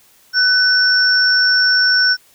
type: tone pair together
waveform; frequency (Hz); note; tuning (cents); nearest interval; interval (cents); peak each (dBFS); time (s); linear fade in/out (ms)
sine; 1503 / 5447; F#6 / F8; +27 / -44; octave + minor seventh; 2229; -13; 0.33-2.17; 50
effects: white hiss -51 dBFS RMS until 2.34 s